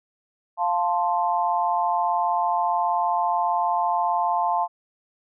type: chord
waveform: sine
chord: F major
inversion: none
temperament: equal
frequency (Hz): 698.5 / 880 / 1046.5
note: F5 / A5 / C6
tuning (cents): 0 / 0 / 0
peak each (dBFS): -24 / -23 / -26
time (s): 0.57-4.68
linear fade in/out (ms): 50
effects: none